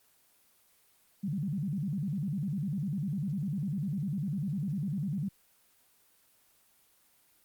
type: tone with vibrato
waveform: sine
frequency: 170 Hz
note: F3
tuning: 46 cents flat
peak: -30 dBFS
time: 1.23-5.29 s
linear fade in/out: 10 ms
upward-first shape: square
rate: 10 Hz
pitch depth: 270 cents each way
effects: white hiss -66 dBFS RMS until 7.44 s + Opus 24 kbps